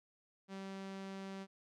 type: tone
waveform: sawtooth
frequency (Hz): 193.6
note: G3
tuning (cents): -21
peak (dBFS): -40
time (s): 0.48-1.47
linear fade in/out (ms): 50
effects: low-pass 6000 Hz 12 dB/octave